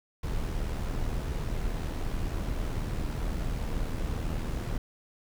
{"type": "noise with amplitude modulation", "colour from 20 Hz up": "brown", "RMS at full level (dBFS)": -29, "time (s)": [0.23, 4.78], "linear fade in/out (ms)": 5, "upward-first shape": "sine", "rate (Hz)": 78.1, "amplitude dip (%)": 45, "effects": []}